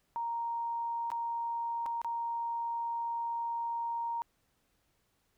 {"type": "tone with dropouts", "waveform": "sine", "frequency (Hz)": 932.3, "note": "A#5", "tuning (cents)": 0, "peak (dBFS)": -32, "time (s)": [0.16, 4.22], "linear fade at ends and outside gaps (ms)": 0, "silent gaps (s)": [[1.103, 1.117], [1.859, 1.863], [2.016, 2.046]], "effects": ["pink hiss -75 dBFS RMS until 5.37 s"]}